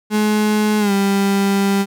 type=tone with pitch glide; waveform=35% pulse; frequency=212.1 to 197.9 Hz; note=G#3 to G3; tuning=+37 to +17 cents; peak=-12 dBFS; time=0.1-1.86 s; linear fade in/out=50 ms; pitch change=-120 cents; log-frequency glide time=0.79-0.92 s; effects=none